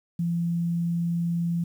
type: tone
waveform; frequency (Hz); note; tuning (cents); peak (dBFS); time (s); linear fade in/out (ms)
sine; 170.2; F3; -44; -23; 0.19-1.64; 5
effects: 9-bit